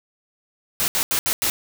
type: noise bursts at uneven times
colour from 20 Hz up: white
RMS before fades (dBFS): -21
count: 5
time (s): 0.8-0.88 / 0.95-1.03 / 1.11-1.19 / 1.26-1.33 / 1.42-1.5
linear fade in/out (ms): 0
effects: none